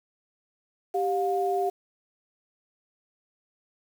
sine tone pair together, 392 / 711.1 Hz, G4 / F5, 0 / +31 cents, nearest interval minor seventh, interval 1031 cents, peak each -26 dBFS, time 0.94-1.7 s, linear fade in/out 10 ms, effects 8-bit

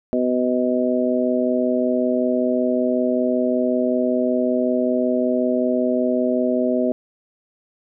harmonic tone, 125.3 Hz, B2, 25 cents sharp, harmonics 2 / 3 / 4 / 5, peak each -20 / -24 / -25 / -22 dBFS, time 0.13-6.92 s, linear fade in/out 0 ms, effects none

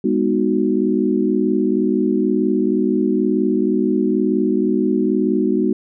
sine chord, G# minor seventh, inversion none, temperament equal with one note detuned, 204.8 / 246.9 / 311.1 / 370 Hz, G#3 / B3 / D#4 / F#4, -24 / 0 / 0 / 0 cents, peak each -20 dBFS, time 0.04-5.73 s, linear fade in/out 5 ms, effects none

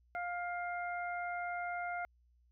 harmonic tone, 704 Hz, F5, 14 cents sharp, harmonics 1 / 2 / 3, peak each -38 / -42 / -45 dBFS, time 0.15-2.05 s, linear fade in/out 0 ms, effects added 60 Hz sine -66 dBFS peak until 2.51 s

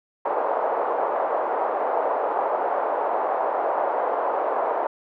white band-pass noise, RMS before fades -24 dBFS, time 0.25-4.87 s, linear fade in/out 5 ms, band 480 to 900 Hz, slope 24 dB/octave, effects none

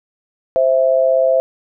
sine tone pair together, 523.3 / 659.3 Hz, C5 / E5, 0 / 0 cents, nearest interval major third, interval 400 cents, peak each -13 / -14 dBFS, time 0.56-1.4 s, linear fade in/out 0 ms, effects none

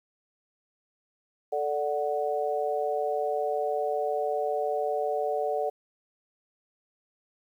sine chord, D major, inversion second, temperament equal, 440 / 587.3 / 740 Hz, A4 / D5 / F#5, 0 / 0 / 0 cents, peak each -30 dBFS, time 1.52-5.7 s, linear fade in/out 10 ms, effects 10-bit

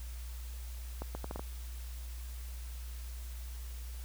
accelerating click train, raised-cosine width 1 ms, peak -25 dBFS, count 6, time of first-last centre 1.02-1.394 s, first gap 130 ms, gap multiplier 0.72, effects added 60 Hz sine -40 dBFS peak until 4.04 s + white hiss -54 dBFS RMS until 4.04 s

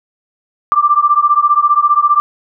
sine beating tone pair, 1173 / 1188 Hz, D6 / D6, -2 / +20 cents, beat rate 15 Hz, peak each -11 dBFS, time 0.72-2.2 s, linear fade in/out 0 ms, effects none

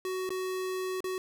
square tone with dropouts, 372.8 Hz, F#4, 13 cents sharp, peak -32 dBFS, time 0.05-1.18 s, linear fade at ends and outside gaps 1 ms, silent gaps 0.292-0.304 / 1.005-1.042 s, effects none

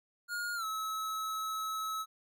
square tone with pitch glide, 1427 to 1293.5 Hz, F6 to E6, +37 to -33 cents, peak -35 dBFS, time 0.28-2.06 s, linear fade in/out 50 ms, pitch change -170 cents, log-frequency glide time 0.55-0.65 s, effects none

